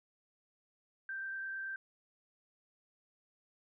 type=tone with frequency modulation; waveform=sine; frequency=1568 Hz; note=G6; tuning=in tune; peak=-38 dBFS; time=1.09-1.76 s; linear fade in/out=2 ms; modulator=29.3 Hz; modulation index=0.64; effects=none